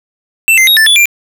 square tone with pitch steps, 2672 / 2080 / 3781 / 1764 / 3444 / 2377 Hz, E7 / C7 / A#7 / A6 / A7 / D7, +23 / -11 / +24 / +4 / -38 / +20 cents, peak -5 dBFS, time 0.48-1.056 s, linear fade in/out 0 ms, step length 96 ms, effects none

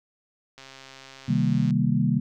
click train, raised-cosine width 0.2 ms, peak -27 dBFS, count 152, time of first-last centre 0.58-1.707 s, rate 134 Hz
sine chord, C minor seventh, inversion none, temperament equal, 130.81 / 155.56 / 196 / 233.1 Hz, C3 / Eb3 / G3 / Bb3, 0 / 0 / 0 / 0 cents, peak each -25 dBFS, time 1.28-2.2 s, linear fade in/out 10 ms
effects none

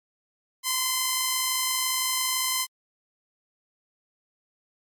5% pulse tone pair together, 1008.1 / 1034 Hz, B5 / C6, +35 / -21 cents, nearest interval unison, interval 44 cents, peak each -21 / -12 dBFS, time 0.63-2.67 s, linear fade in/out 50 ms, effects MP3 96 kbps

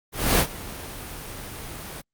pink noise with ADSR envelope, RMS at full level -17 dBFS, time 0.12-2.02 s, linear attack 270 ms, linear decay 74 ms, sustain -19 dB, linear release 24 ms, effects Opus 32 kbps

